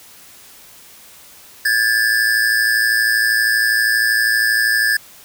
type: tone pair together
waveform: square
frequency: 1628 / 1740.6 Hz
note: G#6 / A6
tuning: -35 / -19 cents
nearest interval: minor second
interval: 116 cents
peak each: -17 dBFS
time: 1.65-4.97 s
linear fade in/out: 5 ms
effects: white hiss -43 dBFS RMS until 5.24 s